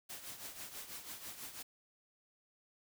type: noise with tremolo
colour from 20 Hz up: white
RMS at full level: -45 dBFS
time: 0.09-1.63 s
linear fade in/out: 10 ms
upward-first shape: triangle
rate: 6.1 Hz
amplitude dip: 70%
effects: none